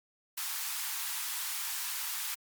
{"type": "high-pass noise", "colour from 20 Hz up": "white", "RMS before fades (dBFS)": -36, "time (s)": [0.37, 2.35], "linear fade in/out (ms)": 10, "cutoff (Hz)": 830, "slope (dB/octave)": 48, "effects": ["Opus 48 kbps"]}